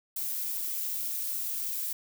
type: noise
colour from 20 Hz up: violet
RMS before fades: -33 dBFS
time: 0.16-1.93 s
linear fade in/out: 5 ms
effects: none